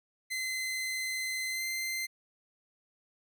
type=tone with pitch glide; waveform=sawtooth; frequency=2055 to 2079 Hz; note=C7 to C7; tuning=-32 to -12 cents; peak=-29 dBFS; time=0.3-2.07 s; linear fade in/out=20 ms; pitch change=+20 cents; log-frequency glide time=1.5-1.64 s; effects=none